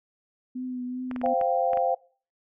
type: tone with vibrato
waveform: sine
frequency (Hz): 251.5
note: B3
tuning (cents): +32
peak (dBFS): -30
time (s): 0.55-1.34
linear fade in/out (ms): 10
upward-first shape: triangle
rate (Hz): 2.6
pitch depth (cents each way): 29
type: clicks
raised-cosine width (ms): 0.5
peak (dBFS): -22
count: 7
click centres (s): 1.113 / 1.162 / 1.215 / 1.261 / 1.413 / 1.733 / 1.773
type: chord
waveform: sine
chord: C suspended fourth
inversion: none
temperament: just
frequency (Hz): 523.3 / 697.7 / 784.9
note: C5 / F5 / G5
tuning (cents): 0 / -2 / +2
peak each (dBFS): -26 / -25 / -27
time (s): 1.23-1.95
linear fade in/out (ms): 10
effects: noise-tail reverb RT60 0.4 s tail -22 dB re dry